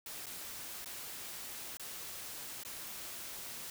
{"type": "noise with dropouts", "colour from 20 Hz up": "white", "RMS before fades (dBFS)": -45, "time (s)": [0.06, 3.7], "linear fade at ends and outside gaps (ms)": 2, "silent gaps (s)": [[0.259, 0.266], [0.846, 0.858], [1.771, 1.796], [2.635, 2.649]], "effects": []}